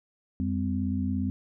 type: tone cluster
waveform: sine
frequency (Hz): 87.7 / 199.2 / 256.6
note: F2 / G3 / C4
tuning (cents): +8 / +28 / -34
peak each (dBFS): -30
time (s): 0.4-1.3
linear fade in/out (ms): 0
effects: none